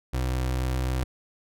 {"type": "tone with pitch glide", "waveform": "30% pulse", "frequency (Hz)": [63.5, 63.94], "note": ["B1", "C2"], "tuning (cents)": [49, -39], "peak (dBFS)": -22, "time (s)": [0.13, 1.04], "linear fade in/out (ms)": 10, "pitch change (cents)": 12, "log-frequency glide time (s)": [0.45, 0.9], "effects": []}